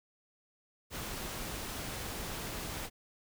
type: noise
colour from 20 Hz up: pink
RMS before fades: -40 dBFS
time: 0.9-2.9 s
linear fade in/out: 50 ms
effects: none